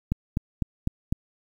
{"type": "click train", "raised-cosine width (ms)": 5, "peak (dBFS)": -11, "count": 5, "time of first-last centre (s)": [0.12, 1.125], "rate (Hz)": 3.98, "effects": ["8-bit"]}